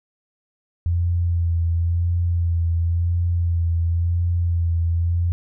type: tone with vibrato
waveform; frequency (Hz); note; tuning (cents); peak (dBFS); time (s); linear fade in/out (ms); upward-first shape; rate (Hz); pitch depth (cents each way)
sine; 85.3; F2; -40; -17; 0.86-5.32; 0; sine; 0.95; 28
effects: none